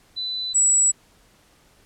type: tone pair in turn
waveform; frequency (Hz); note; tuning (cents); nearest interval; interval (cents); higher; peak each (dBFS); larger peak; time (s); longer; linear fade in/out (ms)
sine; 3997 / 7825; B7 / B8; +20 / -17; octave; 1163; second; -25 / -14; second; 0.16-0.54 / 0.54-0.92; neither; 20
effects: pink hiss -57 dBFS RMS until 1.85 s + low-pass 12000 Hz 12 dB/octave